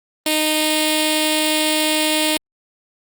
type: tone with notch filter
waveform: 5% pulse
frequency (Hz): 308.9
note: D#4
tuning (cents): -12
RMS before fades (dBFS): -18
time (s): 0.26-2.37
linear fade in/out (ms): 2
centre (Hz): 1400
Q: 0.68
effects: Opus 24 kbps